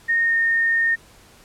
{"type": "tone with pitch glide", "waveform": "sine", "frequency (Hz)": [1846, 1833.2], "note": ["A#6", "A#6"], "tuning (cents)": [-17, -29], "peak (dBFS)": -16, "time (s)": [0.08, 0.96], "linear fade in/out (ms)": 20, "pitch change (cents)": -12, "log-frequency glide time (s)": [0.25, 0.34], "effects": ["pink hiss -50 dBFS RMS until 1.44 s", "low-pass 12000 Hz 12 dB/octave"]}